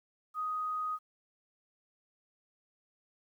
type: tone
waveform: sine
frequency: 1249 Hz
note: D#6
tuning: 6 cents sharp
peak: -32 dBFS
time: 0.34-0.99 s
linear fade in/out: 50 ms
effects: 11-bit